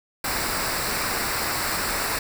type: noise with comb filter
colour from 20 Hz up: pink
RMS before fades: -26 dBFS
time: 0.24-2.19 s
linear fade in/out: 5 ms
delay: 0.31 ms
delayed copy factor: -0.65
effects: none